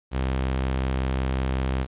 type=tone; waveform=sawtooth; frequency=65.41 Hz; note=C2; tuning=in tune; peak=-19 dBFS; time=0.11-1.87 s; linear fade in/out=50 ms; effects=resampled to 8000 Hz + 9-bit